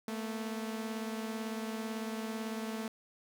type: beating tone pair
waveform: sawtooth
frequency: 220 / 238 Hz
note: A3 / A#3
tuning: 0 / +36 cents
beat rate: 18 Hz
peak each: -33 / -40 dBFS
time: 0.08-2.88 s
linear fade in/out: 2 ms
effects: none